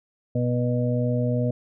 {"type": "harmonic tone", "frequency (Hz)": 122.4, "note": "B2", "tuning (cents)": -15, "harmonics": [1, 2, 4, 5], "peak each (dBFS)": [-23, -26, -29, -30], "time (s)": [0.35, 1.51], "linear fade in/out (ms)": 5, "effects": []}